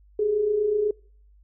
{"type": "tone pair together", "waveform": "sine", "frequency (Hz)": [393.4, 421.5], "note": ["G4", "G#4"], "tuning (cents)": [6, 26], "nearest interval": "minor second", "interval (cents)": 120, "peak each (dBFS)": [-30, -20], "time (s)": [0.19, 0.91], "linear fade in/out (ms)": 5, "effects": ["noise-tail reverb RT60 0.5 s tail -25 dB re dry", "added 50 Hz sine -52 dBFS peak until 1.43 s"]}